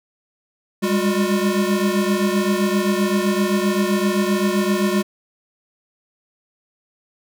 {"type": "tone cluster", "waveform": "square", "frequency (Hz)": [198.6, 206.3, 359.9], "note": ["G3", "G#3", "F#4"], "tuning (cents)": [23, -11, -48], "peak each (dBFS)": -22, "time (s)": [0.82, 5.03], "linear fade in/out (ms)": 20, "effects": []}